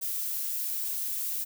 violet noise, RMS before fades -32 dBFS, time 0.01-1.45 s, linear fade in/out 20 ms, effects none

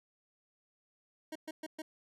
25% pulse tone bursts, 313.5 Hz, D#4, 13 cents sharp, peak -36 dBFS, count 4, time 1.32-1.82 s, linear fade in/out 5 ms, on 35 ms, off 120 ms, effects resampled to 32000 Hz

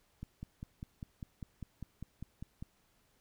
click train, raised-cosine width 5 ms, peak -30 dBFS, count 13, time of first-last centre 0.23-2.625 s, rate 5.01 Hz, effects pink hiss -72 dBFS RMS until 3.2 s

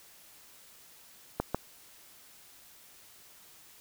clicks, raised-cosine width 1 ms, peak -14 dBFS, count 2, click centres 1.4 / 1.546 s, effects white hiss -56 dBFS RMS until 3.8 s

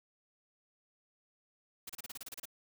white noise bursts, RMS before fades -44 dBFS, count 11, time 1.87-2.455 s, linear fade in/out 5 ms, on 25 ms, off 31 ms, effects none

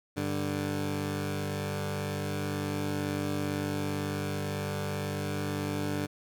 15% pulse tone pair together, 98 / 146.83 Hz, G2 / D3, 0 / 0 cents, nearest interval perfect fifth, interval 700 cents, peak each -27 dBFS, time 0.16-6.07 s, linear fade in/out 20 ms, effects none

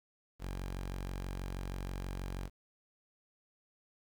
sawtooth tone, 46.25 Hz, F#1, in tune, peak -34 dBFS, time 0.39-2.5 s, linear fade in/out 50 ms, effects 10-bit

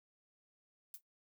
violet noise with exponential decay, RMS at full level -42 dBFS, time 0.94-1.01 s, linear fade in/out 2 ms, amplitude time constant 15 ms, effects noise-tail reverb RT60 0.1 s tail -17 dB re dry

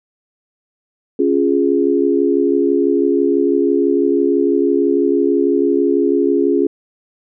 sine chord, Db major, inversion none, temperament equal, 277.2 / 349.2 / 415.3 Hz, Db4 / F4 / Ab4, 0 / 0 / 0 cents, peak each -16 dBFS, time 1.19-6.67 s, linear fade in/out 5 ms, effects none

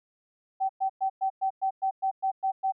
sine tone bursts, 769 Hz, G5, 33 cents flat, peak -23 dBFS, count 11, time 0.6-2.723 s, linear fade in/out 20 ms, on 93 ms, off 110 ms, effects none

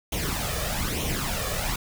pink noise with flanger, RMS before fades -28 dBFS, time 0.12-1.76 s, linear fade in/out 5 ms, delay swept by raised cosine 0.31 to 1.71 ms, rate 1.1 Hz, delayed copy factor +0.65, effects none

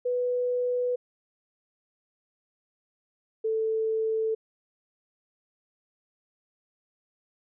sine tone pair in turn, 493.9 / 442.1 Hz, B4 / A4, 0 / +8 cents, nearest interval major second, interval 192 cents, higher first, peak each -24 dBFS, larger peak neither, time 0.05-0.96 / 3.44-4.35 s, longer neither, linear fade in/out 10 ms, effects none

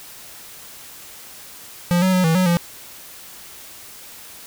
square tone with pitch steps, 175.1 / 186.7 / 183.6 / 162.3 / 184.5 / 172.2 Hz, F3 / F#3 / F#3 / E3 / F#3 / F3, +5 / +16 / -13 / -27 / -5 / -24 cents, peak -15 dBFS, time 1.91-2.57 s, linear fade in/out 0 ms, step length 110 ms, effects white hiss -40 dBFS RMS until 4.46 s

